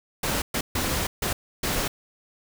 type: noise bursts at uneven times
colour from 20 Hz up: pink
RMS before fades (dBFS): -26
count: 5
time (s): 0.23-0.42 / 0.54-0.61 / 0.75-1.07 / 1.22-1.33 / 1.63-1.88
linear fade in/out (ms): 5
effects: none